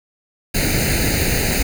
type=noise with comb filter; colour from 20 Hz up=pink; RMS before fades=-18 dBFS; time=0.54-1.63 s; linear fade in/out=10 ms; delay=0.45 ms; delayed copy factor=+0.85; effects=none